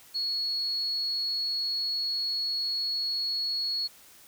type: tone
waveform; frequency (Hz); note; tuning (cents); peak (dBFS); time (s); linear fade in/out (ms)
sine; 4349; C#8; -34; -27; 0.14-3.88; 20
effects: white hiss -54 dBFS RMS until 4.27 s